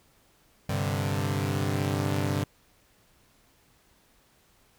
sawtooth chord, G suspended fourth, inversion none, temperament equal, 98 / 130.81 / 146.83 Hz, G2 / C3 / D3, 0 / 0 / 0 cents, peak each -25 / -28 / -27 dBFS, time 0.69-2.44 s, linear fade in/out 5 ms, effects pink hiss -63 dBFS RMS until 4.78 s

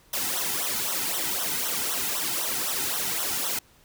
white noise with flanger, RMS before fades -28 dBFS, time 0.13-3.59 s, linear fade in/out 5 ms, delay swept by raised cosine 0.42 to 1.82 ms, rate 3.9 Hz, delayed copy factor -0.95, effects pink hiss -58 dBFS RMS until 3.84 s

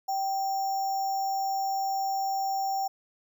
sine tone with sample-and-hold, 778 Hz, G5, 13 cents flat, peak -26 dBFS, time 0.08-2.88 s, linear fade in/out 10 ms, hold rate 6300 Hz, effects none

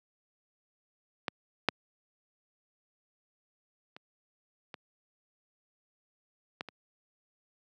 clicks, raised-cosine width 0.3 ms, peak -14 / -7 / -30 / -25 / -19 / -27 dBFS, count 6, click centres 1.282 / 1.687 / 3.965 / 4.742 / 6.609 / 6.687 s, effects high-pass 150 Hz 12 dB/octave

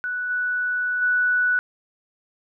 sine tone with level steps, 1480 Hz, F#6, in tune, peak -24 / -21 / -17 dBFS, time 0.04-1.59 s, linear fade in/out 0 ms, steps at 0.29 / 1.01 s, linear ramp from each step 20 ms, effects none

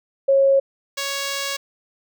sine / 5% pulse tone pair in turn, 546 / 555.5 Hz, C#5 / C#5, -26 / +4 cents, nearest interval unison, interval 30 cents, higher second, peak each -12 dBFS, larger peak neither, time 0.28-0.6 / 0.97-1.57 s, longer second, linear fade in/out 10 ms, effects none

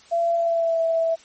sine tone with pitch glide, 678 to 657.6 Hz, E5 to E5, +49 to -4 cents, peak -18 dBFS, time 0.11-1.16 s, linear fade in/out 20 ms, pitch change -53 cents, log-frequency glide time 0.35-0.8 s, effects white hiss -51 dBFS RMS until 1.24 s + MP3 32 kbps

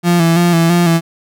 35% pulse tone with vibrato, 170 Hz, F3, 46 cents flat, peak -7 dBFS, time 0.03-1.01 s, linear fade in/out 50 ms, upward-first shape square, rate 3 Hz, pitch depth 38 cents each way, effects none

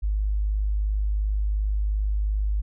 sine tone, 51.4 Hz, G#1, 17 cents flat, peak -21 dBFS, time 0.02-2.62 s, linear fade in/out 20 ms, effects none

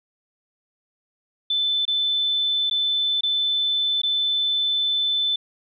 sine tone with dropouts, 3520 Hz, A7, in tune, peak -19 dBFS, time 1.5-5.36 s, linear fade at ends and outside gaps 5 ms, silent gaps 1.853-1.878 / 2.699-2.71 / 3.209-3.233 / 4.018-4.033 s, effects none

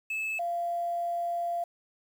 triangle / sine tone pair in turn, 2608 / 690.8 Hz, E7 / F5, -19 / -19 cents, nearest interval octave + major seventh, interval 2300 cents, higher first, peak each -28 dBFS, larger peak neither, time 0.1-0.39 / 0.39-1.64 s, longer second, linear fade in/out 5 ms, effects 9-bit

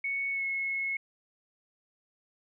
sine tone with pitch glide, 2217 to 2181 Hz, C#7 to C#7, 0 to -29 cents, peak -29 dBFS, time 0.04-0.97 s, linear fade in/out 5 ms, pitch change -29 cents, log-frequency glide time 0.31-0.44 s, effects none

